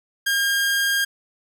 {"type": "tone", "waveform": "sawtooth", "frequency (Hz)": 1614, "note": "G#6", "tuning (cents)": -50, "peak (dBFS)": -15, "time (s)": [0.26, 1.05], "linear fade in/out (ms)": 10, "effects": []}